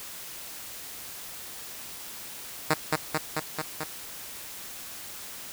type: tone with echo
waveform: 5% pulse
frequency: 155.56 Hz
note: D#3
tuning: in tune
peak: -9 dBFS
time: 2.7-2.74 s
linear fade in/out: 5 ms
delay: 220 ms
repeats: 5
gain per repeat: -2 dB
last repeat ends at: 3.84 s
effects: white hiss -41 dBFS RMS until 5.52 s